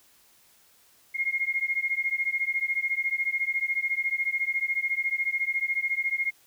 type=beating tone pair; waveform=sine; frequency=2136 / 2150 Hz; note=C7 / C7; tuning=+35 / +47 cents; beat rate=14 Hz; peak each=-28 dBFS; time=1.14-6.31 s; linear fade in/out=20 ms; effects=white hiss -60 dBFS RMS until 6.46 s